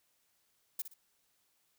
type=noise with echo; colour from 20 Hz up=violet; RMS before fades=-36 dBFS; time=0.79-0.82 s; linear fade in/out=5 ms; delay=60 ms; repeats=2; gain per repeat=-10 dB; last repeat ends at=0.94 s; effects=white hiss -75 dBFS RMS until 1.78 s